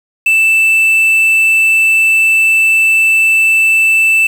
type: tone with quantisation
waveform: triangle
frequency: 2648 Hz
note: E7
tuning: 7 cents sharp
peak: -5 dBFS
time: 0.26-4.27 s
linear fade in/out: 5 ms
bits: 5
effects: none